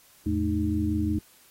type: tone cluster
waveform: sine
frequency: 83.5 / 109.2 / 216.4 / 307.7 Hz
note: E2 / A2 / A3 / D#4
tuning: +23 / -13 / -29 / -19 cents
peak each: -28 / -34 / -29 / -27 dBFS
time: 0.26-1.19 s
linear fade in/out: 5 ms
effects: white hiss -57 dBFS RMS until 1.5 s + AAC 48 kbps